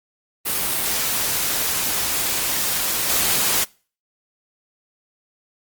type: noise with level steps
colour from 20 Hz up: white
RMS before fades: -22 / -19 dBFS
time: 0.45-3.65 s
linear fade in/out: 20 ms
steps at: 3.09 s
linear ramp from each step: 10 ms
effects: noise-tail reverb RT60 0.4 s tail -25 dB re dry + Opus 32 kbps